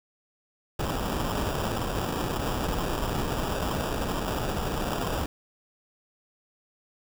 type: noise with sample-and-hold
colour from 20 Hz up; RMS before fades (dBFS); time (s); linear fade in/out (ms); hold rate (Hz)
pink; -29; 0.79-5.26; 5; 2100
effects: none